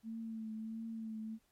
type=tone with vibrato; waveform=sine; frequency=222.5 Hz; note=A3; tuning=20 cents sharp; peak=-40 dBFS; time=0.03-1.39 s; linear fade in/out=50 ms; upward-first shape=triangle; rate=1.5 Hz; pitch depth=36 cents each way; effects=pink hiss -75 dBFS RMS until 1.51 s + MP3 64 kbps